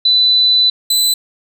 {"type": "tone pair in turn", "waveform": ["sine", "sawtooth"], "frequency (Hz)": [3993, 4007], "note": ["B7", "B7"], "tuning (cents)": [18, 24], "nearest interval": "unison", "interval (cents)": 6, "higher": "second", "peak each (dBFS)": -8, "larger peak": "neither", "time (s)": [[0.05, 0.7], [0.9, 1.14]], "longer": "first", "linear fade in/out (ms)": 5, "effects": []}